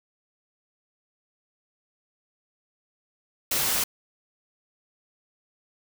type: noise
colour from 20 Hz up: white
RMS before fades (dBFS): -25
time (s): 3.51-3.84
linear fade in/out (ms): 5
effects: none